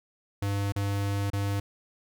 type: tone with dropouts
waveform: square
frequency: 100.1 Hz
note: G2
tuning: 37 cents sharp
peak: -27 dBFS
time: 0.42-1.6 s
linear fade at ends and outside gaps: 5 ms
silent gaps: 0.722-0.76 / 1.302-1.332 s
effects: none